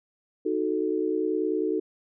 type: chord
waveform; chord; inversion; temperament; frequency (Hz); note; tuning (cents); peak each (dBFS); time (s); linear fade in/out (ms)
sine; D# diminished; none; equal; 311.1 / 370 / 440; D#4 / F#4 / A4; 0 / 0 / 0; -28; 0.45-1.8; 10
effects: none